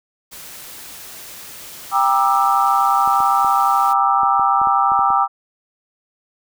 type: noise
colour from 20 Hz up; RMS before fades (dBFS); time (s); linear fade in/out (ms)
white; -36; 0.31-3.94; 20
type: chord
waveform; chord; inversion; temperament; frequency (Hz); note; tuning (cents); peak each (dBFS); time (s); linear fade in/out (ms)
sine; E half-diminished seventh; first; just; 791.1 / 949.3 / 1186.7 / 1318.5; G5 / Bb5 / D6 / E6; +16 / +31 / +18 / 0; -17 / -21 / -17 / -19; 1.91-5.28; 50
type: clicks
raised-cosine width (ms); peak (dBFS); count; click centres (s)
2; -22; 10; 3.076 / 3.204 / 3.447 / 4.233 / 4.396 / 4.616 / 4.672 / 4.919 / 4.992 / 5.104
effects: none